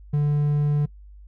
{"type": "tone", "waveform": "triangle", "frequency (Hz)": 146.83, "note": "D3", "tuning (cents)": 0, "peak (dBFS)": -16, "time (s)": [0.13, 0.86], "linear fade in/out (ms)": 10, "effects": ["noise-tail reverb RT60 0.1 s tail -23 dB re dry", "added 50 Hz sine -42 dBFS peak until 1.27 s"]}